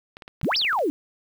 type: clicks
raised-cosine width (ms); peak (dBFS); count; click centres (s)
0.3; -24; 11; 0.169 / 0.222 / 0.279 / 0.414 / 0.446 / 0.518 / 0.562 / 0.616 / 0.648 / 0.73 / 0.79
type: exponential two-way sweep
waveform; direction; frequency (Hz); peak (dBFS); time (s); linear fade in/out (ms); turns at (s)
sine; up then down; 115.9 to 5588 to 271.7; -20; 0.43-0.9; 0; 0.57
effects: 8-bit